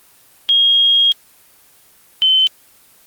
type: tone pair in turn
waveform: sine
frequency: 3260 / 3067 Hz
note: G#7 / G7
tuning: -33 / -38 cents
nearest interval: minor second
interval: 105 cents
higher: first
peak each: -9 dBFS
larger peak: neither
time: 0.49-1.12 / 2.22-2.47 s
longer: first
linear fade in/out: 0 ms
effects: white hiss -49 dBFS RMS until 3.06 s + Opus 24 kbps